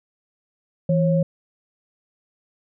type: tone pair together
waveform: sine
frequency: 164.81 / 544.5 Hz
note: E3 / C#5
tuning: 0 / -31 cents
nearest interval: octave + major sixth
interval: 2069 cents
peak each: -17 / -21 dBFS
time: 0.89-1.23 s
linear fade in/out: 5 ms
effects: none